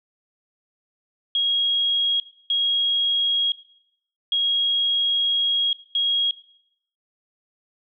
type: tone bursts at uneven times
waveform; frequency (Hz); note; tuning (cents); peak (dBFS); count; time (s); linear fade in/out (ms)
sine; 3287; G#7; -19; -18; 4; 1.35-2.2 / 2.5-3.52 / 4.32-5.73 / 5.95-6.31; 2
effects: noise-tail reverb RT60 0.7 s tail -18 dB re dry